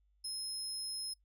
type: tone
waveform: 30% pulse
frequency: 5150 Hz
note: E8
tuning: 41 cents flat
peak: -34 dBFS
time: 0.24-1.14 s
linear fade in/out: 10 ms
effects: noise-tail reverb RT60 0.1 s tail -26 dB re dry + added 50 Hz sine -69 dBFS peak until 1.24 s